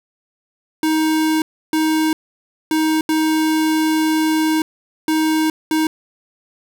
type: tone bursts at uneven times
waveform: square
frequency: 314.5 Hz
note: D#4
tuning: 19 cents sharp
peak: -15 dBFS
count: 6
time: 0.83-1.42 / 1.73-2.13 / 2.71-3.01 / 3.09-4.62 / 5.08-5.5 / 5.71-5.87 s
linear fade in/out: 2 ms
effects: none